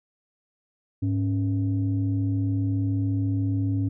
sine tone pair together, 103.83 / 277.2 Hz, G#2 / C#4, 0 / 0 cents, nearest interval octave + perfect fourth, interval 1700 cents, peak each -22 / -26 dBFS, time 1.02-3.89 s, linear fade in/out 10 ms, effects tanh soft clip ceiling -16 dBFS

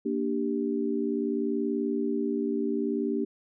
sine chord, G minor, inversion first, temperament equal, 233.1 / 293.7 / 392 Hz, Bb3 / D4 / G4, 0 / 0 / 0 cents, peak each -30 / -30 / -30 dBFS, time 0.05-3.25 s, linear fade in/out 10 ms, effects none

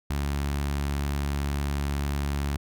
sawtooth tone with notch filter, 71 Hz, C#2, 42 cents sharp, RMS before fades -28 dBFS, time 0.1-2.57 s, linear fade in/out 5 ms, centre 500 Hz, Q 1.7, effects none

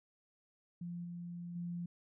sine tone with level steps, 173.4 Hz, F3, 12 cents flat, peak -40 / -42 / -38 dBFS, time 0.81-1.86 s, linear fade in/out 5 ms, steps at 1.04 / 1.55 s, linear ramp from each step 10 ms, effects none

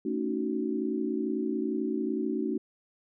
sine chord, D# half-diminished seventh, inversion second, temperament just, 224 / 280 / 311.1 / 373.4 Hz, A3 / C#4 / D#4 / F#4, +31 / +18 / 0 / +16 cents, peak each -33 dBFS, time 0.05-2.58 s, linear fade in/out 5 ms, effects none

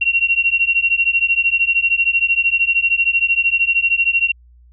sine beating tone pair, 2737 / 2750 Hz, F7 / F7, -36 / -27 cents, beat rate 13 Hz, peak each -16 dBFS, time 0.01-4.32 s, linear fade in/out 10 ms, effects added 60 Hz sine -44 dBFS peak until 4.72 s

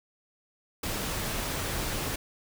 pink noise, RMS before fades -32 dBFS, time 0.83-2.16 s, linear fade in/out 5 ms, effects none

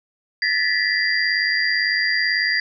sine tone cluster, 1738 / 1897 / 1995 / 4765 Hz, A6 / A#6 / B6 / D8, -22 / +30 / +17 / +24 cents, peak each -23 dBFS, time 0.42-2.6 s, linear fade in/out 2 ms, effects none

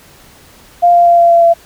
sine tone with pitch steps, 698.5 / 694.1 / 689.7 / 685.3 / 681 / 676.7 Hz, F5 / F5 / F5 / F5 / F5 / E5, 0 / -11 / -22 / -33 / -44 / +45 cents, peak -4 dBFS, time 0.82-1.54 s, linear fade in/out 20 ms, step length 120 ms, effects pink hiss -42 dBFS RMS until 1.65 s

